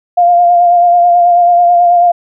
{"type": "tone with vibrato", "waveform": "sine", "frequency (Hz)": 700, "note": "F5", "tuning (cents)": 4, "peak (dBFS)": -4, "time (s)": [0.17, 2.12], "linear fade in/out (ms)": 10, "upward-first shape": "sine", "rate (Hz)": 9.2, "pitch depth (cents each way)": 26, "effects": []}